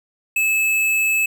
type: tone with hard clipping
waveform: sine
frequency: 2604 Hz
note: E7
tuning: 22 cents flat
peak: -17 dBFS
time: 0.36-1.26 s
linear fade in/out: 5 ms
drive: 13 dB
effects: none